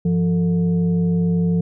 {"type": "tone with frequency modulation", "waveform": "sine", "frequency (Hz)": 172.4, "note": "F3", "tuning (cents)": -22, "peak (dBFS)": -15, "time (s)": [0.05, 1.61], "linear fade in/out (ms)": 5, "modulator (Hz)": 272, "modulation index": 0.49, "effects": []}